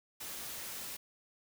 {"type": "noise", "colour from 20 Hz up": "white", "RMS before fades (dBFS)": -43, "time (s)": [0.2, 0.97], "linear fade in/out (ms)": 10, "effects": []}